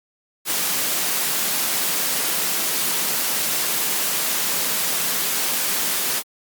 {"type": "high-pass noise", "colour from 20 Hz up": "white", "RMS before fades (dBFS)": -22, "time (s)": [0.45, 6.23], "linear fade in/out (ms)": 50, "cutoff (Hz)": 140, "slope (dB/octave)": 48, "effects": ["Opus 48 kbps"]}